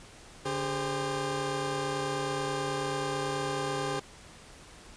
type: tone cluster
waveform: 20% pulse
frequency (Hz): 143.5 / 401.3 / 521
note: D3 / G4 / C5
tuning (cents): -40 / +41 / -7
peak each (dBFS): -31 / -28 / -31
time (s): 0.45-4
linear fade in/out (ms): 10
effects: pink hiss -51 dBFS RMS until 4.96 s + resampled to 22050 Hz